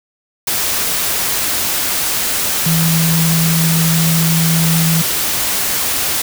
sine tone in noise, 163.9 Hz, E3, 10 cents flat, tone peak -12 dBFS, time 2.66-5.02 s, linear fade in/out 5 ms, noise white, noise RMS -17 dBFS, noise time 0.47-6.22 s, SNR +2 dB, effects none

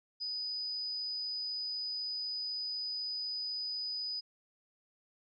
sine tone, 4978 Hz, D#8, in tune, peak -35 dBFS, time 0.2-4.21 s, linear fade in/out 20 ms, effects none

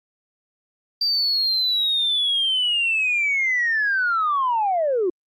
sine linear sweep, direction down, 4699 to 340.4 Hz, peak -17 dBFS, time 1.01-5.1 s, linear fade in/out 5 ms, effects tanh soft clip ceiling -14 dBFS + Opus 48 kbps

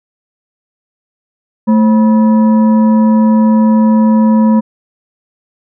sine tone with frequency modulation, 220 Hz, A3, in tune, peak -5 dBFS, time 1.67-4.61 s, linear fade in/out 20 ms, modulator 751 Hz, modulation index 0.41, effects none

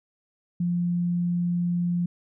sine tone, 174.61 Hz, F3, in tune, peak -22 dBFS, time 0.6-2.06 s, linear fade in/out 5 ms, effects none

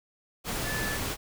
sine tone in noise, 1739 Hz, A6, 21 cents flat, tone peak -33 dBFS, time 0.63-0.99 s, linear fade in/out 50 ms, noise pink, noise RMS -32 dBFS, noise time 0.44-1.17 s, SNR -4 dB, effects none

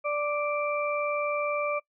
harmonic tone, 587.3 Hz, D5, in tune, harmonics 1 / 2 / 4, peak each -28 / -31 / -34 dBFS, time 0.04-1.8 s, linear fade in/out 20 ms, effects noise-tail reverb RT60 0.1 s tail -23 dB re dry

